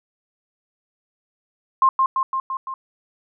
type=tone with echo; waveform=sine; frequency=1060 Hz; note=C6; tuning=22 cents sharp; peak=-11 dBFS; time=1.82-1.89 s; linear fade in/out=2 ms; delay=170 ms; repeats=5; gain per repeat=-3 dB; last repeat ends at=2.74 s; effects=none